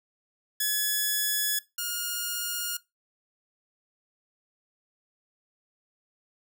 5% pulse tone pair in turn, 1700 / 1426.3 Hz, G#6 / F6, +40 / +36 cents, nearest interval minor third, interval 304 cents, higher first, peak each -14 / -18 dBFS, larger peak first, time 0.6-1.59 / 1.78-2.77 s, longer neither, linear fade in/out 5 ms, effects noise-tail reverb RT60 0.2 s tail -19 dB re dry

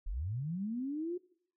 sine linear sweep, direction up, 30.87 to 364.7 Hz, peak -34 dBFS, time 0.06-1.18 s, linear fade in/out 10 ms, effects noise-tail reverb RT60 0.6 s tail -20 dB re dry

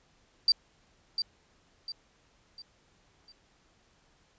sine tone with echo, 4676 Hz, D8, 8 cents flat, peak -19 dBFS, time 0.48-0.52 s, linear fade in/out 2 ms, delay 700 ms, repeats 4, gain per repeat -8 dB, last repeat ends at 3.32 s, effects pink hiss -66 dBFS RMS until 4.38 s + resampled to 16000 Hz

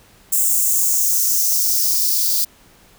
violet noise with high-pass filter sweep, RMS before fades -17 dBFS, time 0.32-2.45 s, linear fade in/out 10 ms, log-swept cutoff 7800 to 4500 Hz, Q 3.4, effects pink hiss -50 dBFS RMS until 2.98 s

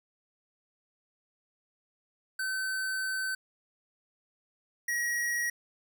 square tone pair in turn, 1530 / 1902.8 Hz, G6 / A#6, -42 / +35 cents, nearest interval major third, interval 377 cents, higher second, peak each -31 / -29 dBFS, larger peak second, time 2.39-3.35 / 4.88-5.5 s, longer first, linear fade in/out 5 ms, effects none

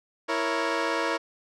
15% pulse chord, A# diminished, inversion second, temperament equal, 329.6 / 466.2 / 554.4 Hz, E4 / A#4 / C#5, 0 / 0 / 0 cents, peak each -23 dBFS, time 0.28-1.18 s, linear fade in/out 20 ms, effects low-pass 5000 Hz 12 dB/octave

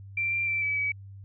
sine tone with pitch steps, 2355 / 2369 / 2339 / 2294 / 2278 Hz, D7 / D7 / D7 / D7 / C#7, +4 / +14 / -8 / -41 / +47 cents, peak -25 dBFS, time 0.17-0.92 s, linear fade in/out 5 ms, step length 150 ms, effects added 98 Hz sine -42 dBFS peak until 1.24 s

